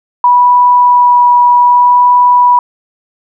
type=tone with vibrato; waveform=sine; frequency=978 Hz; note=B5; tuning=17 cents flat; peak=-3 dBFS; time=0.24-2.59 s; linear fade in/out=2 ms; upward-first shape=sine; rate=0.64 Hz; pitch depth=9 cents each way; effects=none